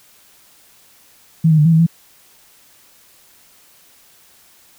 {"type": "tone with pitch steps", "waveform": "sine", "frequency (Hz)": [162, 156.6, 149.9, 165.7, 160.6, 166.8], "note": ["E3", "D#3", "D3", "E3", "E3", "E3"], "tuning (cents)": [-30, 11, 36, 9, -45, 21], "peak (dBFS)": -8, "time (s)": [1.44, 1.866], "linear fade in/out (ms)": 10, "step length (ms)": 71, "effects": ["white hiss -50 dBFS RMS until 4.78 s"]}